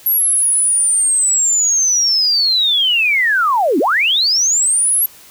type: linear two-way sweep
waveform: sine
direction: down then up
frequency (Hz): 11650 to 245.5 to 11650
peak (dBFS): -11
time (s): 0.06-5.06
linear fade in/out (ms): 5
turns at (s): 3.79
effects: white hiss -42 dBFS RMS until 5.3 s